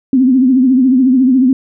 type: tone with vibrato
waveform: sine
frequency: 257.9 Hz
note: C4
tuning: 25 cents flat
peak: -6 dBFS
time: 0.13-1.53 s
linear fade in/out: 2 ms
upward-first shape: triangle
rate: 14 Hz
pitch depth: 110 cents each way
effects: none

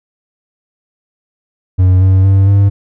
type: tone with pitch steps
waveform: triangle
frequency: 92.3 / 94.68 / 97.11 / 99.61 Hz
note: F#2 / F#2 / G2 / G2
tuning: -4 / +40 / -16 / +28 cents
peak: -3 dBFS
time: 1.78-2.7 s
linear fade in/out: 20 ms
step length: 230 ms
effects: none

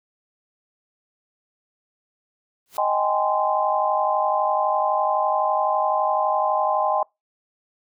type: noise with exponential growth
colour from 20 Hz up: white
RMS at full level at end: -35 dBFS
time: 2.66-2.77 s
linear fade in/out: 0 ms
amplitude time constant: 23 ms
type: chord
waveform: sine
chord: Ab major seventh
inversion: second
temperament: just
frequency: 623 / 778.7 / 830.6 / 1038.3 Hz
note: Eb5 / G5 / Ab5 / C6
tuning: +2 / -12 / 0 / -14 cents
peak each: -24 dBFS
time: 2.78-7.03 s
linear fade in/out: 2 ms
effects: noise-tail reverb RT60 0.2 s tail -25 dB re dry

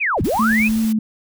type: linear two-way sweep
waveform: sine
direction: down then up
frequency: 2637 to 57.5 to 2637 Hz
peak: -16 dBFS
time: 0-0.69 s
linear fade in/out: 20 ms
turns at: 0.22 s
type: noise with tremolo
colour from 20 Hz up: brown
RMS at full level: -35 dBFS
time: 0.17-0.86 s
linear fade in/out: 10 ms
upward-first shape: square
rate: 12 Hz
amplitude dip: 70%
type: high-pass noise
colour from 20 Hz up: white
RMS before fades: -34 dBFS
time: 0.24-0.93 s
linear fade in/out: 10 ms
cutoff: 310 Hz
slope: 96 dB/octave
type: tone with vibrato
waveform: sine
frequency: 220.3 Hz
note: A3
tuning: 2 cents sharp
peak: -15 dBFS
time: 0.39-0.99 s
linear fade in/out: 5 ms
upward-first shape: triangle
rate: 3 Hz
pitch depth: 26 cents each way
effects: none

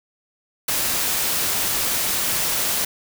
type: noise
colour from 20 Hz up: white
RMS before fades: -22 dBFS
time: 0.68-2.85 s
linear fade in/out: 5 ms
effects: none

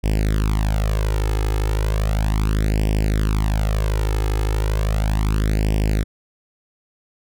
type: tone with flanger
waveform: sawtooth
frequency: 52.6 Hz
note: G#1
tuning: 23 cents sharp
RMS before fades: -19 dBFS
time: 0.03-6.04 s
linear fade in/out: 20 ms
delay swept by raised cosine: 0.37 to 2.37 ms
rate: 0.35 Hz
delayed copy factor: +1
effects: none

